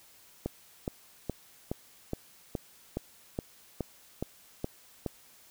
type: click train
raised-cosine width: 2 ms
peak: -18 dBFS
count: 12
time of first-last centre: 0.46-5.063 s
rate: 2.39 Hz
effects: white hiss -58 dBFS RMS until 5.5 s